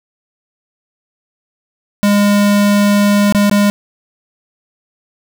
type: tone with dropouts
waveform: square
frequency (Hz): 204.1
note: G#3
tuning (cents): -30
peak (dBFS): -9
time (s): 2.03-3.7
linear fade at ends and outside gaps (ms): 0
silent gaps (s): 3.324-3.348 / 3.497-3.513
effects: 8-bit